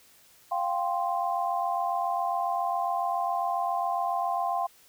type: chord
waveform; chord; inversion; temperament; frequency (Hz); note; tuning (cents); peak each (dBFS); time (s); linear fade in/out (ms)
sine; F suspended second; none; just; 698.5 / 785.8 / 1047.7; F5 / G5 / C6; 0 / +4 / +2; -29 / -30 / -31; 0.51-4.67; 10
effects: white hiss -58 dBFS RMS until 4.88 s